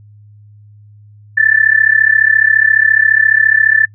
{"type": "tone with amplitude modulation", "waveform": "sine", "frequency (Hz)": 1760, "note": "A6", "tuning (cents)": 0, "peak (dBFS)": -3, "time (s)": [1.37, 3.86], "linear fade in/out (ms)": 10, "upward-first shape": "sine", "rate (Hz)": 34.5, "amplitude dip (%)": 90, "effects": ["noise-tail reverb RT60 0.1 s tail -25 dB re dry", "added 104 Hz sine -38 dBFS peak until 3.94 s"]}